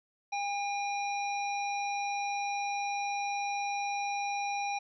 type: harmonic tone with a mistuned harmonic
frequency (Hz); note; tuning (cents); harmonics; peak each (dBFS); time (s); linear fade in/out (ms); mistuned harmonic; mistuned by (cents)
808; G#5; -48; 1 / 3 / 5 / 7; -32 / -37 / -46 / -45; 0.32-4.79; 10; 5; -36
effects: none